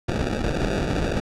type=noise with sample-and-hold; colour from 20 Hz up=pink; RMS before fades=-24 dBFS; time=0.08-1.2 s; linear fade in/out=5 ms; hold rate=1050 Hz; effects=low-pass 6000 Hz 12 dB/octave